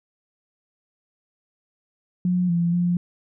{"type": "tone with pitch steps", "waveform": "sine", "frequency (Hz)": [179.8, 171.1, 175.5], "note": ["F#3", "F3", "F3"], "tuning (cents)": [-49, -35, 9], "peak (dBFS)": -18, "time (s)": [2.25, 2.97], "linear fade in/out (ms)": 2, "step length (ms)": 240, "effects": []}